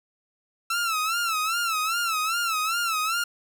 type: tone with vibrato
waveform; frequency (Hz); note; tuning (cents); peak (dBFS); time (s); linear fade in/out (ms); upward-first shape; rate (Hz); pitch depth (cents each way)
sawtooth; 1328; E6; +12; -20; 0.7-3.24; 5; sine; 2.5; 110
effects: none